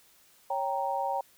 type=chord; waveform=sine; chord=G diminished; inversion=second; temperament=equal; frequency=554.4 / 784 / 932.3 Hz; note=Db5 / G5 / Bb5; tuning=0 / 0 / 0 cents; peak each=-34 / -31 / -32 dBFS; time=0.5-1.21 s; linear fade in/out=5 ms; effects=white hiss -61 dBFS RMS until 1.37 s